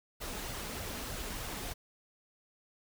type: noise with flanger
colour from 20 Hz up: pink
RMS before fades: -40 dBFS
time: 0.2-1.74 s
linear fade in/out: 20 ms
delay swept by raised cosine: 1.4 to 4.8 ms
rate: 3.2 Hz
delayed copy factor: +0.5
effects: none